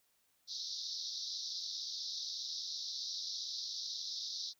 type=band-pass noise; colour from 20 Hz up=pink; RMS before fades=-42 dBFS; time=0.47-4.54 s; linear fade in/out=50 ms; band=3700 to 5800 Hz; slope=96 dB/octave; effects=white hiss -75 dBFS RMS until 4.59 s